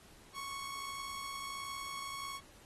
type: tone with amplitude modulation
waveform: sawtooth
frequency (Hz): 1106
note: C#6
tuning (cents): -4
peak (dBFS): -35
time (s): 0.33-2.41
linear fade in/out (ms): 50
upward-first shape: sine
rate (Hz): 61.5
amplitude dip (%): 50
effects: pink hiss -60 dBFS RMS until 2.65 s + AAC 32 kbps